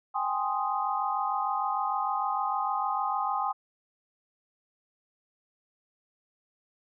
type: chord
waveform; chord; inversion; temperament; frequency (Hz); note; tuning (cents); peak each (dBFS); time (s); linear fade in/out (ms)
sine; Ab major seventh; third; equal; 784 / 830.6 / 1046.5 / 1244.5; G5 / Ab5 / C6 / Eb6; 0 / 0 / 0 / 0; -32; 0.14-3.53; 20
effects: none

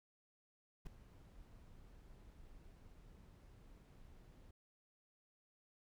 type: noise with ADSR envelope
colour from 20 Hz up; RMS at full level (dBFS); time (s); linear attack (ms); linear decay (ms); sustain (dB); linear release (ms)
brown; -44; 0.85-4.51; 18; 4; -16; 4
effects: none

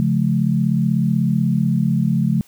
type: chord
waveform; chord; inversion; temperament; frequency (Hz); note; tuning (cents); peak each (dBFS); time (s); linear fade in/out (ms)
sine; Db augmented; none; equal with one note detuned; 138.59 / 174.61 / 215; Db3 / F3 / A3; 0 / 0 / -40; -19; 0-2.41; 0
effects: white hiss -52 dBFS RMS until 2.47 s

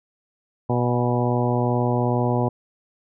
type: harmonic tone with a mistuned harmonic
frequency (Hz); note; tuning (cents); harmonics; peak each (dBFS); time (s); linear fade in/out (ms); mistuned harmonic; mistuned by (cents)
122.3; B2; -16; 1 / 2 / 3 / 4 / 5 / 6 / 7 / 8; -22 / -25 / -27 / -28 / -29 / -30 / -30 / -31; 0.69-2.49; 10; 7; -33
effects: none

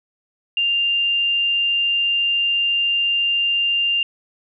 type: tone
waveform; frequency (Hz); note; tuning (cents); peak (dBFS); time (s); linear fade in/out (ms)
sine; 2794; F7; 0; -16; 0.57-4.03; 2
effects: none

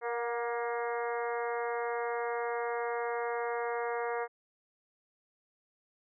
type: harmonic tone with a mistuned harmonic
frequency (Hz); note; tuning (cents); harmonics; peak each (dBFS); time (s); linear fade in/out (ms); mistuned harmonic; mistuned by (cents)
235.8; A#3; +20; 2 / 3 / 4 / 5 / 6 / 7 / 8 / 9; -34 / -38 / -40 / -42 / -44 / -45 / -46 / -47; 0.01-4.28; 50; 3; +28
effects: none

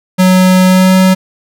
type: tone with pitch glide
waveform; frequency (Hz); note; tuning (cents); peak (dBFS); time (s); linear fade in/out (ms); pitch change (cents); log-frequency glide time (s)
square; 185 to 187.15; F#3 to F#3; 0 to +20; -5; 0.18-1.15; 20; +20; 0.67-0.95
effects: none

